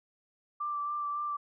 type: tone with vibrato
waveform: sine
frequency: 1174.7 Hz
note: D6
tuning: in tune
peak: -31 dBFS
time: 0.6-1.37 s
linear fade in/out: 10 ms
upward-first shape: sine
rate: 3.6 Hz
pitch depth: 16 cents each way
effects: none